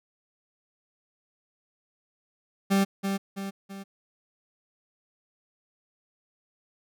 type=tone with echo; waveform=40% pulse; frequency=196 Hz; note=G3; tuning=in tune; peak=-19 dBFS; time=2.7-2.85 s; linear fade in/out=20 ms; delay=330 ms; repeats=3; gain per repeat=-6 dB; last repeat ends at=3.84 s; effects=none